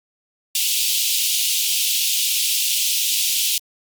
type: high-pass noise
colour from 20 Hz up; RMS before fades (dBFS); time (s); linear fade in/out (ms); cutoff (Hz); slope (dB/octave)
pink; -20; 0.55-3.58; 2; 2700; 48
effects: Opus 48 kbps